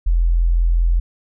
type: tone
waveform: sine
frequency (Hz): 42.48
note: F1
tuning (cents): -47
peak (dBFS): -12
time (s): 0.06-1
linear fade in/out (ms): 10
effects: none